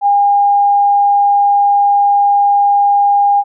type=tone; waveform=sine; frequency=810 Hz; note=G#5; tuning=43 cents flat; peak=-7 dBFS; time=0.01-3.44 s; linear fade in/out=50 ms; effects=none